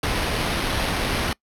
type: noise with sample-and-hold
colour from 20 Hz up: pink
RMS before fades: -24 dBFS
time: 0.03-1.33 s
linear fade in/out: 2 ms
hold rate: 7350 Hz
effects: noise-tail reverb RT60 0.1 s tail -24 dB re dry + low-pass 12000 Hz 12 dB/octave